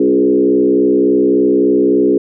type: tone with frequency modulation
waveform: sine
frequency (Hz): 350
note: F4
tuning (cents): +4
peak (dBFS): -8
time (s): 0-2.18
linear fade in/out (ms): 5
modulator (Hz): 63.5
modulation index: 1.5
effects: none

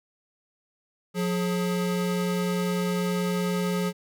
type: tone pair together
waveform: square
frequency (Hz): 178.96 / 421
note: F3 / G#4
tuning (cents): +43 / +24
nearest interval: octave + minor third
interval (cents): 1481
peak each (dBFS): -26 / -31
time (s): 1.14-3.93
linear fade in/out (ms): 50
effects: none

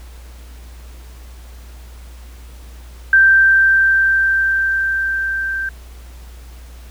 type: tone with level ramp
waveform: sine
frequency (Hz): 1568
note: G6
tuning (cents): 0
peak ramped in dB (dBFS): -6 to -19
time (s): 3.13-5.69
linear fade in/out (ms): 2
effects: added 60 Hz sine -34 dBFS peak until 6.9 s + pink hiss -46 dBFS RMS until 6.9 s

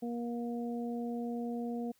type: harmonic tone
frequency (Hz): 237.2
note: A#3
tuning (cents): +30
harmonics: 1 / 2 / 3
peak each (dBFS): -35 / -41 / -45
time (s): 0.02-1.92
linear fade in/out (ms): 10
effects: white hiss -71 dBFS RMS until 1.99 s

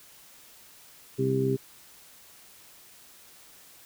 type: harmonic tone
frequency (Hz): 66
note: C2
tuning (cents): +16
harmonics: 2 / 3 / 4 / 5 / 6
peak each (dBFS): -28 / -35 / -30 / -38 / -26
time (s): 1.18-1.57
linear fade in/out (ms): 20
effects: white hiss -53 dBFS RMS until 3.85 s

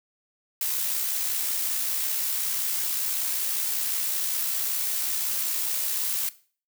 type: noise with amplitude modulation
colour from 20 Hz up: blue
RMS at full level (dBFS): -26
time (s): 0.61-6.29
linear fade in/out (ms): 2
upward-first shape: sine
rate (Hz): 65.3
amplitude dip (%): 30
effects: noise-tail reverb RT60 0.4 s tail -17 dB re dry

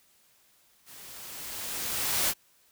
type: noise with level ramp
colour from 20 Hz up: white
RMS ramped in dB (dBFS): -49 to -25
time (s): 0.85-2.34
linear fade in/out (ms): 50
effects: white hiss -64 dBFS RMS until 2.71 s

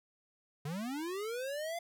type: linear sweep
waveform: square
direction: up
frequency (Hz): 137.1 to 696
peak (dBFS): -37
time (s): 0.65-1.79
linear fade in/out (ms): 5
effects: none

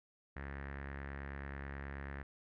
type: tone with low-pass filter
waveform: sawtooth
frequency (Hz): 69.3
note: C#2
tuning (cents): 0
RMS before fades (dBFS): -45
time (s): 0.36-2.23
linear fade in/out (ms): 5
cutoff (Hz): 1800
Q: 5.1
effects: none

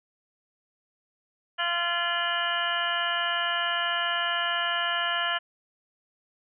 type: harmonic tone with a mistuned harmonic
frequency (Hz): 344.6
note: F4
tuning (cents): -23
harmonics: 2 / 3 / 4 / 5 / 6 / 7 / 8 / 9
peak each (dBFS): -33 / -34 / -31 / -30 / -41 / -40 / -32 / -34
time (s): 1.58-5.39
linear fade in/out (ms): 20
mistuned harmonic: 8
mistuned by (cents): +76
effects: none

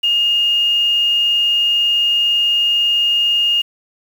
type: tone with quantisation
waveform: sine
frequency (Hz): 2839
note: F7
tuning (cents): +28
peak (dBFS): -12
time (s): 0.03-3.62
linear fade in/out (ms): 10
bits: 6
effects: none

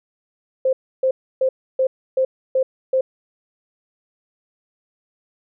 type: tone bursts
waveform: sine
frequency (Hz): 523.3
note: C5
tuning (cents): 0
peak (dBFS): -14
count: 7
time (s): 0.65-3.01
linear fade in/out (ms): 5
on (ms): 80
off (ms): 300
effects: none

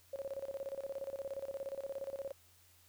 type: tone with tremolo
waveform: sine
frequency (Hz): 548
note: C#5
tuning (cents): -20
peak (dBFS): -37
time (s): 0.13-2.32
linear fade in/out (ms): 5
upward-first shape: square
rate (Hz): 17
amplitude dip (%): 80
effects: added 88 Hz sine -69 dBFS peak until 2.88 s + white hiss -66 dBFS RMS until 2.88 s

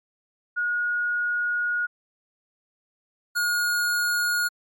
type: tone pair in turn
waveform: sine / square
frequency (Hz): 1444 / 1436.6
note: F#6 / F6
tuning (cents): -43 / +48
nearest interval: unison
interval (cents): 9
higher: first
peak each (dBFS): -22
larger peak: neither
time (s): 0.56-1.87 / 3.35-4.49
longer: first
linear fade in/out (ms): 20
effects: MP3 64 kbps

